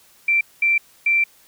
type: tone bursts at uneven times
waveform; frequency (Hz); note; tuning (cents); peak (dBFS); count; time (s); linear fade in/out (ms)
sine; 2349; D7; 0; -14; 3; 0.28-0.41 / 0.62-0.78 / 1.06-1.24; 5
effects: white hiss -53 dBFS RMS until 1.47 s